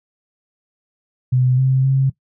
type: tone with pitch steps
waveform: sine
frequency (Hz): 127.1 / 131.7 / 134.3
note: C3 / C3 / C3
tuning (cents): -50 / +12 / +46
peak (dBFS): -12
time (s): 1.32-2.1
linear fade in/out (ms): 10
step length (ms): 260
effects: noise-tail reverb RT60 0.1 s tail -18 dB re dry